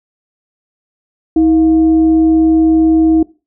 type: tone with frequency modulation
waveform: sine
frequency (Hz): 320.3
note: E4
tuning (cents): -50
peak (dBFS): -6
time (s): 1.36-3.23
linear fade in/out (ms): 5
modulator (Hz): 384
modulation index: 0.21
effects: noise-tail reverb RT60 0.3 s tail -20 dB re dry